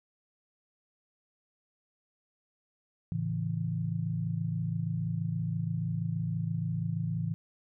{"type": "chord", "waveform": "sine", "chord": "A major", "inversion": "none", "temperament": "equal", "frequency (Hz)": [110, 138.59, 164.81], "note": ["A2", "C#3", "E3"], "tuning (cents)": [0, 0, 0], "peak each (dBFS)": [-34, -36, -32], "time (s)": [3.12, 7.34], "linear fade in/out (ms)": 0, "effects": []}